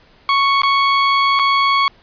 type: tone with dropouts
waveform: sawtooth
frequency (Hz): 1108.7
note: C#6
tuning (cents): 0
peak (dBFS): -8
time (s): 0.29-1.88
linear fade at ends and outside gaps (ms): 1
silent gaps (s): 0.619-0.633 / 1.391-1.395
effects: pink hiss -50 dBFS RMS until 2.02 s + resampled to 11025 Hz